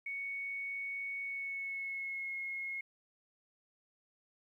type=tone with pitch glide; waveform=sine; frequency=2224 to 2163 Hz; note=C#7 to C#7; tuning=+5 to -43 cents; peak=-37 dBFS; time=0.06-2.81 s; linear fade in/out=5 ms; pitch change=-48 cents; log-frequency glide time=1.22-2.35 s; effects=12-bit